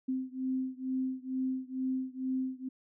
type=beating tone pair; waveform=sine; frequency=259.1 / 261.3 Hz; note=C4 / C4; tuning=-17 / -2 cents; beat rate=2.2 Hz; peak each=-34 / -35 dBFS; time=0.08-2.69 s; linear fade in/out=10 ms; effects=none